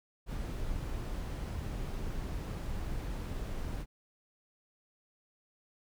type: noise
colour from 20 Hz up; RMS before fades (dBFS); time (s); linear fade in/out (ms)
brown; -37; 0.26-3.86; 50
effects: none